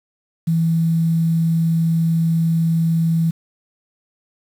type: tone with quantisation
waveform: sine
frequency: 164.4 Hz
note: E3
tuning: 4 cents flat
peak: -14 dBFS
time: 0.47-3.31 s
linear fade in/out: 10 ms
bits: 7
effects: none